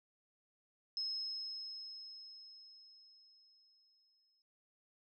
sine tone with exponential decay, 5170 Hz, E8, 34 cents flat, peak -35 dBFS, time 0.97-4.42 s, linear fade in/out 1 ms, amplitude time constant 750 ms, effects noise-tail reverb RT60 0.9 s tail -25 dB re dry

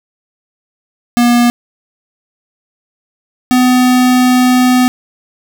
square tone pair in turn, 240 / 251.5 Hz, B3 / B3, -49 / +32 cents, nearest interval minor second, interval 81 cents, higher second, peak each -7 dBFS, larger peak neither, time 1.17-1.5 / 3.51-4.88 s, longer second, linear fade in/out 0 ms, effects 7-bit

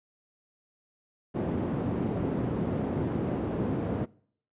white band-pass noise, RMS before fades -30 dBFS, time 1.34-4.06 s, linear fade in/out 20 ms, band 100 to 300 Hz, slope 12 dB/octave, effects noise-tail reverb RT60 0.6 s tail -24 dB re dry + resampled to 8000 Hz

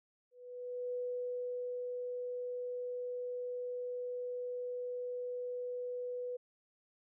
sine tone with ADSR envelope, 493.9 Hz, B4, in tune, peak -35 dBFS, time 0.31-6.37 s, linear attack 620 ms, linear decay 930 ms, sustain -2 dB, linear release 11 ms, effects none

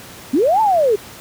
sine linear two-way sweep, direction up then down, 232 to 905 to 390.1 Hz, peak -11 dBFS, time 0.33-0.96 s, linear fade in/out 10 ms, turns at 0.61 s, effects pink hiss -37 dBFS RMS until 1.2 s + high-pass 80 Hz 12 dB/octave

